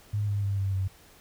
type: tone with pitch steps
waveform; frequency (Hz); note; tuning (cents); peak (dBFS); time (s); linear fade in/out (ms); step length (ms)
sine; 103.83 / 101.63 / 99.49 / 97.38 / 95.32; G#2 / G#2 / G2 / G2 / G2; 0 / -37 / +26 / -11 / -48; -25; 0.13-0.88; 10; 150
effects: pink hiss -55 dBFS RMS until 1.2 s